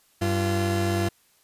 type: tone pair together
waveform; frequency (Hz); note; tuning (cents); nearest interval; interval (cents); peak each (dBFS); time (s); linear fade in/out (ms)
30% pulse; 96.19 / 342.8; G2 / F4; -32 / -32; octave + minor seventh; 2200; -22 / -23; 0.21-1.09; 10
effects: white hiss -62 dBFS RMS until 1.43 s + resampled to 32000 Hz